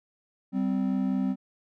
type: tone pair together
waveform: triangle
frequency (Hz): 193.96 / 258.9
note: G3 / C4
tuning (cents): -18 / -18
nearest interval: perfect fourth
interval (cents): 500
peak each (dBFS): -25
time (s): 0.52-1.36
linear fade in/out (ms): 50
effects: none